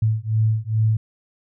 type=beating tone pair; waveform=sine; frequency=108.7 / 111.1 Hz; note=A2 / A2; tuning=-21 / +17 cents; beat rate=2.4 Hz; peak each=-20 dBFS; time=0.02-0.97 s; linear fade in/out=5 ms; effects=none

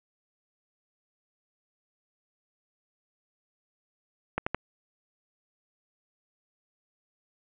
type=clicks; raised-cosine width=0.5 ms; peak=-12 dBFS; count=3; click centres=4.38 / 4.465 / 4.546 s; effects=resampled to 8000 Hz + 7-bit

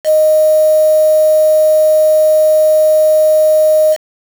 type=tone with quantisation; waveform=sine; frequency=620 Hz; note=D#5; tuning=6 cents flat; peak=-6 dBFS; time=0.04-3.97 s; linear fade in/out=50 ms; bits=4; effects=none

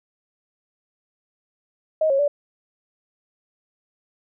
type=tone with pitch steps; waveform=sine; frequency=628 / 547 / 579 Hz; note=D#5 / C#5 / D5; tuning=+16 / -23 / -25 cents; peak=-16 dBFS; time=2.01-2.28 s; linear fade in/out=5 ms; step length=90 ms; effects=none

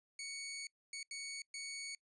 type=tone bursts at uneven times; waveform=15% pulse; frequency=2231 Hz; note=C#7; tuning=11 cents sharp; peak=-36 dBFS; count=4; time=0.19-0.67 / 0.93-1.03 / 1.11-1.42 / 1.54-1.95 s; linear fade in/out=2 ms; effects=noise-tail reverb RT60 0.1 s tail -24 dB re dry + resampled to 22050 Hz

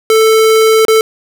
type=tone with dropouts; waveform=square; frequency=441.3 Hz; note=A4; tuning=5 cents sharp; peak=-6 dBFS; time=0.1-1.01 s; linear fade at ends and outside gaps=1 ms; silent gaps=0.851-0.882 s; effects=none

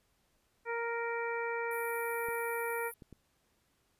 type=harmonic tone; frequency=466.2 Hz; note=A#4; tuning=in tune; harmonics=1 / 2 / 3 / 4 / 5; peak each=-36 / -39 / -41 / -42 / -43 dBFS; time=0.65-2.92 s; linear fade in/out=50 ms
type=high-pass noise; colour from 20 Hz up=pink; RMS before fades=-46 dBFS; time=1.71-2.94 s; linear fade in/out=2 ms; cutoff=9700 Hz; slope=96 dB/octave
type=clicks; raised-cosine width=3 ms; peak=-37 dBFS; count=3; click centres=2.286 / 3.022 / 3.127 s
effects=pink hiss -74 dBFS RMS until 3.99 s + resampled to 32000 Hz

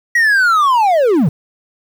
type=linear sweep; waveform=triangle; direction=down; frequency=1928 to 123.47 Hz; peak=-7 dBFS; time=0.15-1.29 s; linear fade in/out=5 ms; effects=7-bit

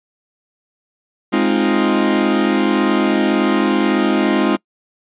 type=chord; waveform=40% pulse; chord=F minor seventh; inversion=first; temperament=equal; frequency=207.7 / 261.6 / 311.1 / 349.2 Hz; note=Ab3 / C4 / Eb4 / F4; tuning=0 / 0 / 0 / 0 cents; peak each=-18 dBFS; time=1.32-4.57 s; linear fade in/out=20 ms; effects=noise-tail reverb RT60 0.1 s tail -25 dB re dry + resampled to 8000 Hz

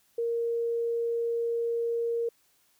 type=tone; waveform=sine; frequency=466.2 Hz; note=A#4; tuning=in tune; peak=-26 dBFS; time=0.18-2.29 s; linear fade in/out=5 ms; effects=white hiss -67 dBFS RMS until 2.79 s

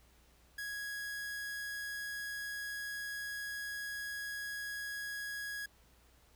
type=tone; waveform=45% pulse; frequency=1661.2 Hz; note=G#6; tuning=in tune; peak=-39 dBFS; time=0.58-5.66 s; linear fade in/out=5 ms; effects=added 60 Hz sine -66 dBFS peak until 6.35 s + pink hiss -67 dBFS RMS until 6.35 s

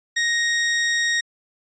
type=tone; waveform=sawtooth; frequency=1871 Hz; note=A#6; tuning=6 cents sharp; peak=-15 dBFS; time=0.16-1.21 s; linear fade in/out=10 ms; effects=resampled to 16000 Hz

